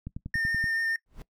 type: click train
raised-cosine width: 5 ms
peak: -23 dBFS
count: 7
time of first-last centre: 0.07-0.641 s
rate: 10.5 Hz
type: tone with vibrato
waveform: triangle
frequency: 1817 Hz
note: A#6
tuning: 45 cents flat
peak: -24 dBFS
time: 0.34-0.96 s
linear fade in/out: 2 ms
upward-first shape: sine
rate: 6.9 Hz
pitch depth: 12 cents each way
type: noise with exponential growth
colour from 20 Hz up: brown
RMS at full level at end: -35 dBFS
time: 1.06-1.22 s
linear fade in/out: 1 ms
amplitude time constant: 34 ms
effects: noise-tail reverb RT60 0.1 s tail -20 dB re dry